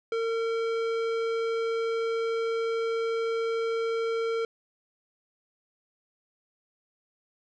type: tone with tanh clipping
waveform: sine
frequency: 455.6 Hz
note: A#4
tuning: 40 cents flat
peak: -28 dBFS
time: 0.12-4.45 s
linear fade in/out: 2 ms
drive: 16 dB
effects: none